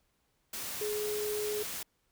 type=tone in noise; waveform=sine; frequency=420.7 Hz; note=G#4; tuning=22 cents sharp; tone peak=-32 dBFS; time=0.81-1.63 s; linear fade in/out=5 ms; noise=white; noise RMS=-39 dBFS; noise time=0.53-1.83 s; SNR=+4 dB; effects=pink hiss -75 dBFS RMS until 2.11 s